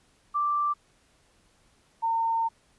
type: tone pair in turn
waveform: sine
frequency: 1174.7 / 910.6 Hz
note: D6 / A#5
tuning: 0 / -41 cents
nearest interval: major third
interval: 441 cents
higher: first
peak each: -23 dBFS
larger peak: neither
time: 0.34-0.74 / 2.02-2.49 s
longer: second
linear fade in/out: 20 ms
effects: pink hiss -64 dBFS RMS until 2.78 s + resampled to 24000 Hz